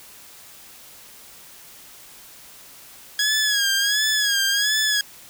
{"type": "tone with vibrato", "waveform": "15% pulse", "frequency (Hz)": 1661.2, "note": "G#6", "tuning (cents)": 0, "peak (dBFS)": -12, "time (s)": [3.19, 5.01], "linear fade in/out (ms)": 2, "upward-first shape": "sine", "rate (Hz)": 1.4, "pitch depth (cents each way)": 78, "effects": ["white hiss -45 dBFS RMS until 5.29 s"]}